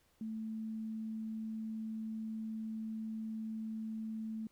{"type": "tone", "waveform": "sine", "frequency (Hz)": 220.3, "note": "A3", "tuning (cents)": 2, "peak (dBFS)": -38, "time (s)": [0.21, 4.47], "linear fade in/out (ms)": 2, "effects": ["pink hiss -72 dBFS RMS until 4.51 s"]}